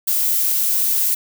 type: noise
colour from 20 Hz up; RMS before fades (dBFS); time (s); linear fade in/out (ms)
violet; -18; 0.07-1.15; 10
effects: none